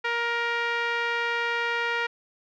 5% pulse tone with low-pass filter, 470 Hz, A#4, 14 cents sharp, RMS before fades -27 dBFS, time 0.04-2.07 s, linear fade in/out 10 ms, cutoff 1900 Hz, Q 1.5, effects none

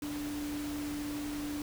sine tone in noise, 293.7 Hz, D4, in tune, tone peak -35 dBFS, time 0.02-1.62 s, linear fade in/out 2 ms, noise pink, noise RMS -44 dBFS, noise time 0.02-1.62 s, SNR +6 dB, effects none

